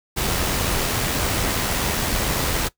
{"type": "noise with amplitude modulation", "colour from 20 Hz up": "pink", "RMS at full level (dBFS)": -21, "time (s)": [0.16, 2.69], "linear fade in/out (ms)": 20, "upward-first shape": "sine", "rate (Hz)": 87, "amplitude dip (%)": 30, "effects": ["noise-tail reverb RT60 0.1 s tail -18 dB re dry"]}